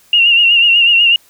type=tone with vibrato; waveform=sine; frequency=2794 Hz; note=F7; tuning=in tune; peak=-6 dBFS; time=0.13-1.16 s; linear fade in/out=2 ms; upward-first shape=sine; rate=8.1 Hz; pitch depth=52 cents each way; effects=white hiss -49 dBFS RMS until 1.29 s